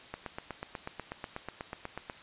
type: click train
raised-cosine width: 0.5 ms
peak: -22 dBFS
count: 17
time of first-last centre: 0.14-2.098 s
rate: 8.17 Hz
effects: white hiss -51 dBFS RMS until 2.22 s + resampled to 8000 Hz